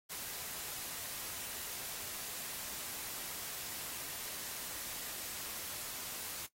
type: noise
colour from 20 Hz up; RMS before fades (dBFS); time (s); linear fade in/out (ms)
white; -43; 0.09-6.47; 20
effects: noise-tail reverb RT60 0.1 s tail -17 dB re dry + AAC 48 kbps